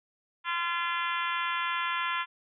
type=harmonic tone; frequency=343.1 Hz; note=F4; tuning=31 cents flat; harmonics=3 / 4 / 5 / 6 / 7 / 8 / 9 / 10; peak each=-32 / -34 / -36 / -38 / -39 / -40 / -41 / -42 dBFS; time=0.44-2.26 s; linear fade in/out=50 ms; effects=none